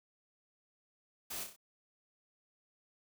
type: noise with echo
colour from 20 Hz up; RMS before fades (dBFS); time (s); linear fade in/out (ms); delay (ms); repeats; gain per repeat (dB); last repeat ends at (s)
white; -42; 1.3-1.44; 10; 31; 4; -5; 1.564
effects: none